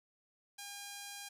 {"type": "tone", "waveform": "5% pulse", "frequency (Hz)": 808, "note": "G#5", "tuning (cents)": -48, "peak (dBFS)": -33, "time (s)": [0.58, 1.29], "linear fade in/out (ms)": 10, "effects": []}